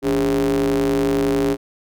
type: ring-modulated tone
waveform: square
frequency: 61.74 Hz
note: B1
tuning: in tune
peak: -14 dBFS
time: 0.02-1.57 s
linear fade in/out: 50 ms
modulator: 345 Hz
effects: none